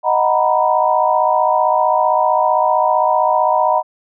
sine chord, B major seventh, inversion first, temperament equal, 622.3 / 740 / 932.3 / 987.8 Hz, D#5 / F#5 / A#5 / B5, 0 / 0 / 0 / 0 cents, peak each -17 dBFS, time 0.03-3.83 s, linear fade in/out 50 ms, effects none

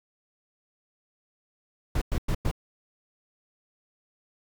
brown noise bursts, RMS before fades -25 dBFS, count 4, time 1.95-2.514 s, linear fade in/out 5 ms, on 66 ms, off 100 ms, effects none

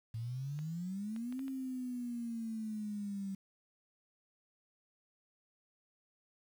sine exponential two-way sweep, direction up then down, 110 to 270 to 192.9 Hz, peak -37 dBFS, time 0.14-3.35 s, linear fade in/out 5 ms, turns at 1.43 s
clicks, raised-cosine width 0.3 ms, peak -37 dBFS, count 5, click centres 0.59 / 1.163 / 1.325 / 1.393 / 1.481 s
effects 10-bit

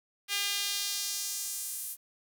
sawtooth tone with high-pass filter sweep, 403.1 Hz, G4, 48 cents sharp, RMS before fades -34 dBFS, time 0.28-1.97 s, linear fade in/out 50 ms, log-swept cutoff 2600 to 11000 Hz, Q 1.3, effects 9-bit

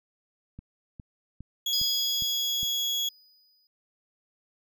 click train, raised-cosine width 5 ms, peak -29 dBFS, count 6, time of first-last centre 0.59-2.631 s, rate 2.45 Hz
35% pulse tone, 3342 Hz, G#7, 10 cents sharp, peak -24 dBFS, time 1.66-3.09 s, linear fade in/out 5 ms
square tone with exponential decay, 4963 Hz, D#8, 5 cents flat, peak -26 dBFS, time 1.73-3.67 s, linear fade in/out 1 ms, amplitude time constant 420 ms
effects none

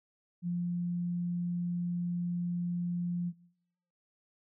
sine tone, 174.8 Hz, F3, 2 cents sharp, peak -30 dBFS, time 0.42-3.33 s, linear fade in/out 50 ms, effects noise-tail reverb RT60 0.8 s tail -23 dB re dry

